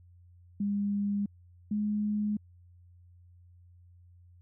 sine tone pair in turn, 202.6 / 209.4 Hz, G#3 / G#3, -43 / +15 cents, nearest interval minor second, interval 58 cents, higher second, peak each -27 / -27 dBFS, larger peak neither, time 0.6-1.26 / 1.71-2.37 s, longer neither, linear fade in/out 5 ms, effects added 88 Hz sine -54 dBFS peak until 4.41 s

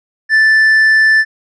triangle tone with tanh clipping, 1760 Hz, A6, in tune, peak -7 dBFS, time 0.29-1.25 s, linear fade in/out 50 ms, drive 8 dB, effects none

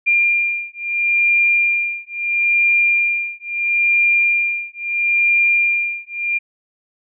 sine beating tone pair, 2396 / 2396.75 Hz, D7 / D7, +34 / +35 cents, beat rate 0.75 Hz, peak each -17 dBFS, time 0.06-6.39 s, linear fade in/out 20 ms, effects none

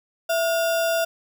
sine tone with sample-and-hold, 664 Hz, E5, 12 cents sharp, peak -19 dBFS, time 0.29-1.05 s, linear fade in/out 10 ms, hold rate 2100 Hz, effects none

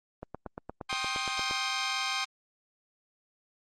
click train, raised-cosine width 1 ms, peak -23 dBFS, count 12, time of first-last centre 0.23-1.511 s, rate 8.59 Hz
10% pulse chord, C minor, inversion second, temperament equal with one note detuned, 784 / 1060.5 / 1244.5 Hz, G5 / C6 / Eb6, 0 / +23 / 0 cents, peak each -26 / -24 / -25 dBFS, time 0.89-2.25 s, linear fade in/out 10 ms
effects low-pass 6000 Hz 12 dB/octave + Opus 32 kbps

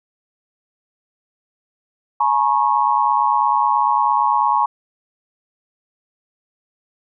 sine tone cluster, 849 / 958 / 1095 Hz, G#5 / A#5 / C#6, +38 / +47 / -22 cents, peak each -18 dBFS, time 2.2-4.66 s, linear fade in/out 5 ms, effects none

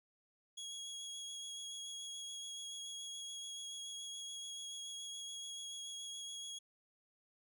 25% pulse tone with vibrato, 3316 Hz, G#7, 3 cents flat, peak -40 dBFS, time 0.57-6.59 s, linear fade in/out 10 ms, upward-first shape sine, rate 7 Hz, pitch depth 12 cents each way, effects none

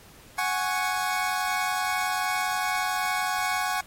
25% pulse chord, F# suspended second, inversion none, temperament equal, 740 / 830.6 / 1108.7 Hz, F#5 / G#5 / C#6, 0 / 0 / 0 cents, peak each -25 / -26 / -26 dBFS, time 0.38-3.81 s, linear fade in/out 5 ms, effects pink hiss -52 dBFS RMS until 3.86 s + AAC 48 kbps

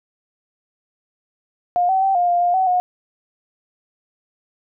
sine tone with pitch steps, 709 / 763 / 775 / 707 / 700 / 705 / 755 / 723 Hz, F5 / G5 / G5 / F5 / F5 / F5 / F#5 / F#5, +26 / -47 / -20 / +21 / +4 / +16 / +35 / -40 cents, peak -14 dBFS, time 1.76-2.8 s, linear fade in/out 0 ms, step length 130 ms, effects none

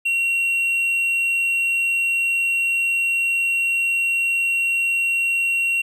triangle tone, 2741 Hz, F7, 33 cents flat, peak -16 dBFS, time 0.05-5.82 s, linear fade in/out 10 ms, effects none

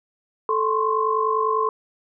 sine tone cluster, 438.5 / 1039 / 1089 Hz, A4 / C6 / C#6, -6 / -12 / -31 cents, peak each -23 / -22 / -24 dBFS, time 0.49-1.69 s, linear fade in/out 2 ms, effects none

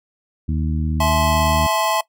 harmonic tone, 77.78 Hz, D#2, in tune, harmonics 1 / 2 / 3 / 4, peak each -20 / -24 / -26 / -33 dBFS, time 0.48-1.67 s, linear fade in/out 10 ms
square chord, A minor, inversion second, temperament equal with one note detuned, 659.3 / 858.4 / 1046.5 Hz, E5 / A5 / C6, 0 / -43 / 0 cents, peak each -22 dBFS, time 1-2.01 s, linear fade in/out 5 ms
effects noise-tail reverb RT60 0.1 s tail -20 dB re dry

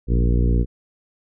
harmonic tone with a mistuned harmonic, 59 Hz, A#1, 22 cents sharp, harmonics 1 / 2 / 3 / 4 / 5 / 6 / 7 / 8, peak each -16 / -22 / -26 / -28 / -30 / -32 / -33 / -34 dBFS, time 0.07-0.66 s, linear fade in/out 50 ms, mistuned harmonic 1, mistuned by -110 cents, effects none

